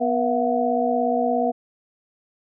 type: tone cluster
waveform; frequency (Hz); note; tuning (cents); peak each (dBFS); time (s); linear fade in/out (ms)
sine; 246.8 / 480.7 / 675 / 732; B3 / B4 / E5 / F#5; -1 / -47 / +41 / -19; -24; 0-1.52; 20
effects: none